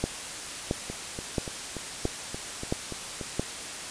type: two click trains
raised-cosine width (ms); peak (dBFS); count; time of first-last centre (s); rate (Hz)
2; -21 / -12; 9 / 6; 0.9-3.212 / 0.04-3.396; 3.46 / 1.49
effects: white hiss -37 dBFS RMS until 3.9 s + resampled to 22050 Hz